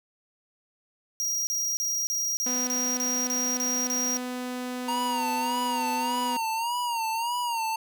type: tone bursts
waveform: 45% pulse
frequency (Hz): 5710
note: F8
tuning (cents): +37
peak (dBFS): -26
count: 10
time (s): 1.2-4.17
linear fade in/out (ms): 0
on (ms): 270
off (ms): 30
type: tone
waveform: sawtooth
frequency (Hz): 250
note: B3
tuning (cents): +21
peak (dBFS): -27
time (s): 2.46-6.37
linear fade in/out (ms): 5
type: tone with vibrato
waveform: square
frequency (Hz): 932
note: A#5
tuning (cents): -1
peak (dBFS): -27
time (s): 4.88-7.76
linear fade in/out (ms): 5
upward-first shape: sine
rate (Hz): 1.7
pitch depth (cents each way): 85
effects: none